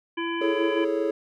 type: harmonic tone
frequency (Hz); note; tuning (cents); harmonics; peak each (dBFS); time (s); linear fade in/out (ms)
335.7; E4; +32; 1 / 3 / 5 / 7 / 9; -28 / -33 / -35 / -36 / -38; 0.17-0.85; 10
type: chord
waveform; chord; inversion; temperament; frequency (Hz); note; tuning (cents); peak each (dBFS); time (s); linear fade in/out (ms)
triangle; A major seventh; second; equal; 329.6 / 415.3 / 440 / 554.4; E4 / G#4 / A4 / C#5; 0 / 0 / 0 / 0; -26 / -26 / -27 / -27; 0.41-1.11; 5
effects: none